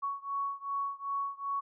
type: beating tone pair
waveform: sine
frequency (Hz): 1114 / 1116.6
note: C#6 / C#6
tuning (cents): +8 / +12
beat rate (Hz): 2.6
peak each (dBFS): -35 / -36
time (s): 0.02-1.61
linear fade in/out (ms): 20
effects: none